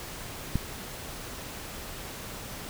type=click; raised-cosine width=5 ms; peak=-13 dBFS; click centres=0.556 s; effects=pink hiss -40 dBFS RMS until 2.69 s